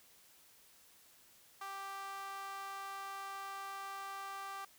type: tone with high-pass filter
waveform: sawtooth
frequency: 392 Hz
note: G4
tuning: in tune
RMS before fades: -45 dBFS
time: 1.61-4.65 s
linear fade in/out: 5 ms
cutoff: 1000 Hz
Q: 7.6
effects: white hiss -64 dBFS RMS until 4.78 s